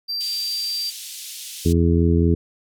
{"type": "tone", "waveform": "triangle", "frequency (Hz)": 4703, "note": "D8", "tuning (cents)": 2, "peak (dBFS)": -22, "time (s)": [0.08, 0.91], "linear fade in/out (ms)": 20}
{"type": "band-pass noise", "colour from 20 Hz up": "pink", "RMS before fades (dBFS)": -35, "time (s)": [0.2, 1.73], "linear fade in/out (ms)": 10, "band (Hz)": [3200, 14000], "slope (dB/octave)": 24}
{"type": "harmonic tone", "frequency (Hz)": 84.3, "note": "E2", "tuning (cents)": 39, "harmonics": [1, 2, 3, 4, 5], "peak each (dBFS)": [-17, -20, -22, -23, -24], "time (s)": [1.65, 2.35], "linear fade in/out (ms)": 10}
{"effects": []}